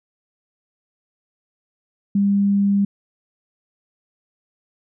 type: tone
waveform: sine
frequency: 200.1 Hz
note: G3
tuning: 36 cents sharp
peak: -14 dBFS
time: 2.15-2.85 s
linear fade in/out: 5 ms
effects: none